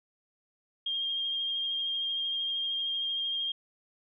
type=tone with vibrato; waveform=sine; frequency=3218 Hz; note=G7; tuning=45 cents sharp; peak=-29 dBFS; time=0.86-3.52 s; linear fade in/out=5 ms; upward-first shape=sine; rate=13 Hz; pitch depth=17 cents each way; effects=none